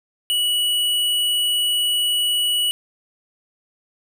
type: tone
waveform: square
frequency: 2937 Hz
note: F#7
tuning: 13 cents flat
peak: -18 dBFS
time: 0.3-2.71 s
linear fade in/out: 0 ms
effects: none